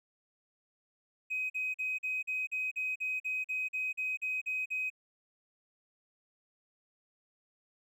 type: tone bursts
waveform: triangle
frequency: 2521 Hz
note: D#7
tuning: 22 cents sharp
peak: -28 dBFS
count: 15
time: 1.3-4.902 s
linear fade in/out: 20 ms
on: 200 ms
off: 43 ms
effects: tanh soft clip ceiling -29 dBFS